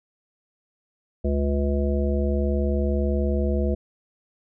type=harmonic tone; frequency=70.8 Hz; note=C#2; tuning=37 cents sharp; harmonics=1 / 3 / 5 / 7 / 9; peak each=-22 / -27 / -29 / -30 / -32 dBFS; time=1.24-3.75 s; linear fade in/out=10 ms; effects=none